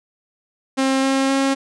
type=tone with pitch steps; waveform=sawtooth; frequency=266.8 / 269.1 / 271.5 Hz; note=C4 / C4 / C#4; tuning=+34 / +49 / -36 cents; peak=-12 dBFS; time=0.77-1.55 s; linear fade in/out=20 ms; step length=260 ms; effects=resampled to 22050 Hz